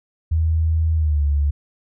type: tone with pitch glide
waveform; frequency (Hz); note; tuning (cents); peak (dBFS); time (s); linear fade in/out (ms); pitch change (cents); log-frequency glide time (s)
sine; 80.4 to 72.04; E2 to D2; -43 to -33; -15; 0.31-1.51; 10; -190; 0.95-1.23
effects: none